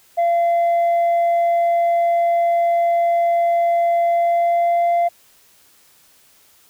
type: tone with pitch glide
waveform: sine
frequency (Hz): 685 to 689.8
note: F5 to F5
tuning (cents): -34 to -22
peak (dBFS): -11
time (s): 0.17-5.09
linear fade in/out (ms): 20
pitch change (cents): +12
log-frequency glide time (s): 4.06-4.91
effects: tanh soft clip ceiling -13 dBFS + white hiss -53 dBFS RMS until 6.69 s